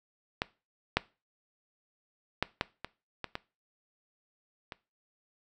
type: clicks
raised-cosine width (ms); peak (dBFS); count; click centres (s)
0.3; -12 / -7 / -10 / -11 / -20 / -18 / -18 / -24; 8; 0.419 / 0.97 / 2.426 / 2.611 / 2.846 / 3.243 / 3.354 / 4.722
effects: noise-tail reverb RT60 0.3 s tail -20 dB re dry